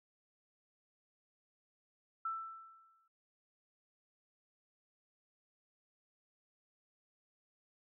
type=tone with exponential decay; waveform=sine; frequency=1329 Hz; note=E6; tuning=14 cents sharp; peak=-34 dBFS; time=2.25-3.08 s; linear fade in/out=5 ms; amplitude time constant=180 ms; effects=none